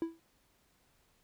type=tone with exponential decay; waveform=triangle; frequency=329.6 Hz; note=E4; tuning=in tune; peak=-26 dBFS; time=0.02-0.2 s; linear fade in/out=1 ms; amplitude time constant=38 ms; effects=pink hiss -71 dBFS RMS until 1.23 s